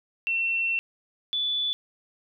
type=tone pair in turn; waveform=sine; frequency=2705 / 3467 Hz; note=E7 / A7; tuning=+44 / -26 cents; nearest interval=major third; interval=430 cents; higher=second; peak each=-23 / -24 dBFS; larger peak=first; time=0.27-0.79 / 1.33-1.73 s; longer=first; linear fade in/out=0 ms; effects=none